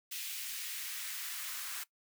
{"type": "noise with high-pass filter sweep", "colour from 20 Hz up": "white", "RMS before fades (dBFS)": -41, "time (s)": [0.11, 1.84], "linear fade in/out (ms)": 10, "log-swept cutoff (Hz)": [2600, 1300], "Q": 1.4, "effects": ["noise-tail reverb RT60 0.1 s tail -19 dB re dry"]}